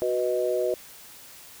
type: chord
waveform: sine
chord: B major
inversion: second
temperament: equal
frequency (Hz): 370 / 493.9 / 622.3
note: F#4 / B4 / D#5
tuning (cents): 0 / 0 / 0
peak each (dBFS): -27 / -27 / -27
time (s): 0.02-0.74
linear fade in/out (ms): 0
effects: white hiss -47 dBFS RMS until 1.6 s